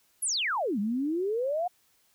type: exponential two-way sweep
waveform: sine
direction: down then up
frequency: 11660 to 196 to 737 Hz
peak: -26 dBFS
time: 0.22-1.68 s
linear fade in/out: 10 ms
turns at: 0.79 s
effects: white hiss -67 dBFS RMS until 2.14 s